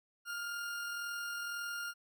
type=tone with amplitude modulation; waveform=40% pulse; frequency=1408 Hz; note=F6; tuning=14 cents sharp; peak=-36 dBFS; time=0.25-1.94 s; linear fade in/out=50 ms; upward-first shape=sine; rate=41.9 Hz; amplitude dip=25%; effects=none